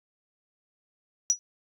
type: tone with exponential decay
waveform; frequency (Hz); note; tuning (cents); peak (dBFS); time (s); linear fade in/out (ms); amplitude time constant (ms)
sine; 5860; F#8; -18; -13; 1.3-1.39; 0; 18
effects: tanh soft clip ceiling -14 dBFS